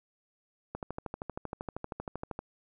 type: click train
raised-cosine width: 1 ms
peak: -22 dBFS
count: 22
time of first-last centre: 0.75-2.391 s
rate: 12.8 Hz
effects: none